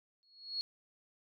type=tone with exponential growth; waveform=sine; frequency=4328 Hz; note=C#8; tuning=42 cents flat; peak=-31 dBFS; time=0.23-0.61 s; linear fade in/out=0 ms; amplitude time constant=82 ms; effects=none